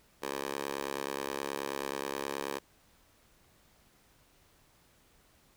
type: tone with high-pass filter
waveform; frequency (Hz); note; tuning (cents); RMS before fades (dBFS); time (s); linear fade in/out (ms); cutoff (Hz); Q
10% pulse; 69.4; C#2; +3; -37; 0.22-2.59; 10; 500; 1.2
effects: pink hiss -65 dBFS RMS until 5.56 s